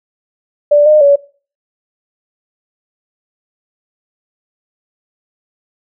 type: tone with pitch steps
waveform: sine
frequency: 586 / 609 / 567 Hz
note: D5 / D#5 / C#5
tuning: -4 / -37 / +39 cents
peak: -4 dBFS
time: 0.71-1.16 s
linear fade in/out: 10 ms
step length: 150 ms
effects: noise-tail reverb RT60 0.4 s tail -21 dB re dry